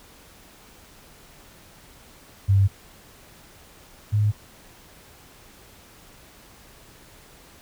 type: tone pair in turn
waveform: sine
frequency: 98.1 / 104.84 Hz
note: G2 / G#2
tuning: +2 / +17 cents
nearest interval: minor second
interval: 115 cents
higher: second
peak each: -14 / -17 dBFS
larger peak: first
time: 2.48-2.68 / 4.12-4.32 s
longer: neither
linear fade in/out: 20 ms
effects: pink hiss -50 dBFS RMS until 7.61 s